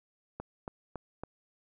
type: click train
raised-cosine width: 1 ms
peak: -24 dBFS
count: 4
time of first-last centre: 0.4-1.236 s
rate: 3.59 Hz
effects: none